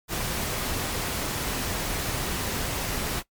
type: noise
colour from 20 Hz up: pink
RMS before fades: -29 dBFS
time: 0.08-3.23 s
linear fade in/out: 50 ms
effects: noise-tail reverb RT60 0.1 s tail -19 dB re dry + MP3 96 kbps